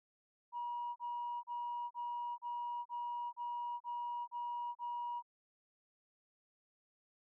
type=tone bursts; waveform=sine; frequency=959 Hz; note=A#5; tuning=49 cents sharp; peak=-37 dBFS; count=10; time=0.52-5.226 s; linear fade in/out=50 ms; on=440 ms; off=34 ms; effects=tanh soft clip ceiling -34 dBFS